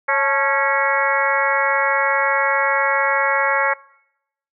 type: harmonic tone with a mistuned harmonic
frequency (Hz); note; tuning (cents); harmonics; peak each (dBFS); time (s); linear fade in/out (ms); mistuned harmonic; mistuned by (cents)
275.2; C#4; -12; 2 / 3 / 4 / 5 / 6 / 7 / 8; -23 / -23 / -23 / -23 / -23 / -23 / -23; 0.08-3.74; 10; 3; +87
effects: noise-tail reverb RT60 0.8 s tail -23 dB re dry